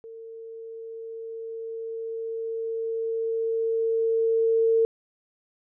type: tone with level ramp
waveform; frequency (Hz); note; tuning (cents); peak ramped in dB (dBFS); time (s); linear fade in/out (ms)
sine; 452.6; A4; +49; -39 to -17; 0.04-4.85; 0
effects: none